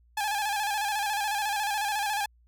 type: tone with vibrato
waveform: sawtooth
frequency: 830.6 Hz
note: G#5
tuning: in tune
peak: -23 dBFS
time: 0.17-2.26 s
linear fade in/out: 5 ms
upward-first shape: square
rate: 14 Hz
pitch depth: 55 cents each way
effects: added 59 Hz sine -58 dBFS peak until 2.47 s